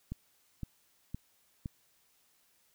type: click train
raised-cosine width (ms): 5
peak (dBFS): -25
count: 4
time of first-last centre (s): 0.12-1.658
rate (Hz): 1.95
effects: white hiss -70 dBFS RMS until 2.74 s